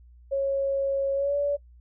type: tone with pitch glide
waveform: sine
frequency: 549 to 573.3 Hz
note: C#5 to D5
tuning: -17 to -42 cents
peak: -22 dBFS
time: 0.31-1.57 s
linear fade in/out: 20 ms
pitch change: +75 cents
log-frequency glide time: 1.14-1.36 s
effects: noise-tail reverb RT60 0.1 s tail -19 dB re dry + added 60 Hz sine -49 dBFS peak until 1.8 s